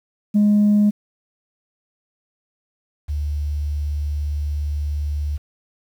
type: tone pair in turn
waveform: sine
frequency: 207.7 / 73.57 Hz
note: G#3 / D2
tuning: 0 / +4 cents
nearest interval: octave + tritone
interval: 1796 cents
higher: first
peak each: -10 / -20 dBFS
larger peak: first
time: 0.34-0.91 / 3.08-5.38 s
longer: second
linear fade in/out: 20 ms
effects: tanh soft clip ceiling -10 dBFS + 8-bit